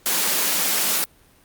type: high-pass noise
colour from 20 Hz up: white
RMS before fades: -21 dBFS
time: 0.06-1.04 s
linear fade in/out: 0 ms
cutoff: 160 Hz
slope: 96 dB/octave
effects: pink hiss -55 dBFS RMS until 1.44 s + Opus 48 kbps